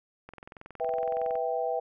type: click train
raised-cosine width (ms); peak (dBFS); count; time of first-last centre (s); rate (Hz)
0.5; -29; 24; 0.29-1.355; 21.6
type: chord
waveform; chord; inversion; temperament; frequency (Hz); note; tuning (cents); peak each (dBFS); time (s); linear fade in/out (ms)
sine; E minor; second; equal with one note detuned; 493.9 / 656.6 / 784; B4 / E5 / G5; 0 / -7 / 0; -31 / -31 / -32; 0.8-1.8; 10
effects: none